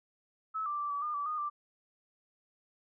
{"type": "tone with pitch steps", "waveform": "sine", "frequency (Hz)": [1298, 1177, 1170, 1147, 1211, 1155, 1230, 1177], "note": ["E6", "D6", "D6", "D6", "D#6", "D6", "D#6", "D6"], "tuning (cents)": [-27, 3, -7, -41, -47, -29, -20, 3], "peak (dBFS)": -32, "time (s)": [0.54, 1.5], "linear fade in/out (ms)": 20, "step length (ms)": 120, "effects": []}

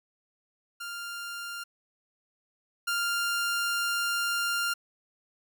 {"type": "tone pair in turn", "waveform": "sawtooth", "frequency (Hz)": [1396.9, 1396.9], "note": ["F6", "F6"], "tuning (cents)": [0, 0], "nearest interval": "unison", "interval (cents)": 0, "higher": "neither", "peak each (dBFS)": [-32, -23], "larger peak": "second", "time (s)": [[0.8, 1.64], [2.87, 4.74]], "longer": "second", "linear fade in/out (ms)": 10, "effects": []}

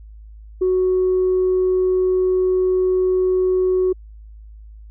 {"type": "tone", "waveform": "sine", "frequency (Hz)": 370, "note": "F#4", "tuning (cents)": 0, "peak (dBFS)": -13, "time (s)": [0.61, 3.93], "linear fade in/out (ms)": 10, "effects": ["tanh soft clip ceiling -11 dBFS", "added 53 Hz sine -37 dBFS peak until 4.9 s"]}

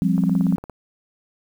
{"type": "chord", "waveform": "sine", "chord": "F suspended second", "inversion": "none", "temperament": "equal with one note detuned", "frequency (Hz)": [174.61, 197.7, 261.6], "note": ["F3", "G3", "C4"], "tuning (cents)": [0, 15, 0], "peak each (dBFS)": [-19, -20, -23], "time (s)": [0.02, 0.56], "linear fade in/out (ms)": 0}
{"type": "click train", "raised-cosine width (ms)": 1, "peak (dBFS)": -21, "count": 10, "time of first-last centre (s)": [0.18, 0.697], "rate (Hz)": 17.4}
{"effects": ["8-bit"]}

